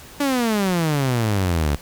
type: exponential sweep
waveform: sawtooth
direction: down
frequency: 291.9 to 69.3 Hz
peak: -14 dBFS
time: 0.2-1.76 s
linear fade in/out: 5 ms
effects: pink hiss -42 dBFS RMS until 1.81 s